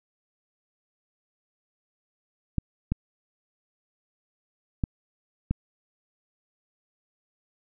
clicks, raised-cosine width 5 ms, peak -12 dBFS, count 4, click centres 2.583 / 2.92 / 4.838 / 5.51 s, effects none

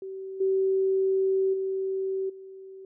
sine tone with level steps, 383.4 Hz, G4, 38 cents flat, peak -34 / -21 / -26 / -41 dBFS, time 0.02-2.85 s, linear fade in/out 2 ms, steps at 0.4 / 1.53 / 2.29 s, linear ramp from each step 10 ms, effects none

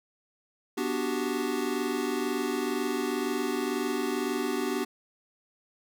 square chord, G major seventh, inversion first, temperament equal, 246.9 / 293.7 / 370 / 392 Hz, B3 / D4 / F#4 / G4, 0 / 0 / 0 / 0 cents, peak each -34 dBFS, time 0.77-4.85 s, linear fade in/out 10 ms, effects none

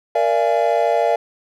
triangle chord, Bb dominant seventh, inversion none, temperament equal with one note detuned, 466.2 / 587.3 / 680.5 / 830.6 Hz, Bb4 / D5 / F5 / Ab5, 0 / 0 / -45 / 0 cents, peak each -19 / -18 / -16 / -21 dBFS, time 0.15-1.16 s, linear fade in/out 5 ms, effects none

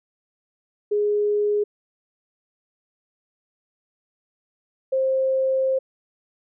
sine tone pair in turn, 415.3 / 528.2 Hz, G#4 / C5, 0 / +16 cents, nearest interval major third, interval 416 cents, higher second, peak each -18 / -18 dBFS, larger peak neither, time 0.91-1.64 / 4.92-5.79 s, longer second, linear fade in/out 10 ms, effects none

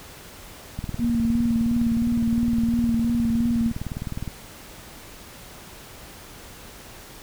click train, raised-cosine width 5 ms, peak -17 dBFS, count 69, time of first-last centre 0.79-4.277 s, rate 19.5 Hz
sine tone with vibrato, 233.1 Hz, A#3, in tune, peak -19 dBFS, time 0.98-3.73 s, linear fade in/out 50 ms, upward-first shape sine, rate 2.9 Hz, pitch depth 26 cents each way
effects pink hiss -43 dBFS RMS until 7.22 s

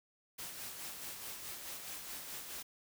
white noise with tremolo, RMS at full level -44 dBFS, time 0.38-2.63 s, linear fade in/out 10 ms, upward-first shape sine, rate 4.7 Hz, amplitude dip 40%, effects none

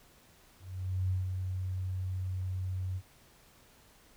sine tone with ADSR envelope, 92.9 Hz, F#2, 7 cents sharp, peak -27 dBFS, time 0.59-3.02 s, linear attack 510 ms, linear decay 160 ms, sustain -5 dB, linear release 59 ms, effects pink hiss -61 dBFS RMS until 4.16 s

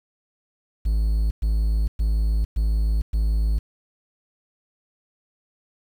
triangle tone bursts, 53.8 Hz, A1, 38 cents flat, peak -16 dBFS, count 5, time 0.85-3.59 s, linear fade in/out 10 ms, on 460 ms, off 110 ms, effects 8-bit

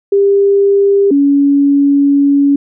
sine tone pair in turn, 398.6 / 281.9 Hz, G4 / C#4, +29 / +29 cents, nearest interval tritone, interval 600 cents, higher first, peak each -6 dBFS, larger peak neither, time 0.12-1.11 / 1.11-2.56 s, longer second, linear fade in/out 5 ms, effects none

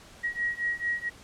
sine beating tone pair, 1900 / 1904.5 Hz, A#6 / A#6, +33 / +37 cents, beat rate 4.5 Hz, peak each -31 / -30 dBFS, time 0.23-1.1 s, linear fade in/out 20 ms, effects pink hiss -51 dBFS RMS until 1.23 s + low-pass 9000 Hz 12 dB/octave

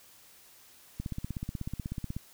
click train, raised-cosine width 5 ms, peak -22 dBFS, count 20, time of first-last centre 1-2.166 s, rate 16.3 Hz, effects white hiss -57 dBFS RMS until 2.33 s

